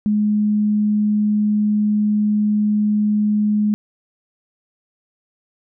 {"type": "tone", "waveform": "sine", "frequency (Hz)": 210, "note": "G#3", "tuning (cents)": 19, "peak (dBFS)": -14, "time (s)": [0.06, 3.74], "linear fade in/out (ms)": 0, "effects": []}